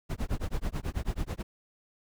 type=noise with tremolo; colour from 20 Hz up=brown; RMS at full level=-28 dBFS; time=0.09-1.43 s; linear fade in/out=20 ms; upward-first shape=sine; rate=9.2 Hz; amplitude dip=100%; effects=none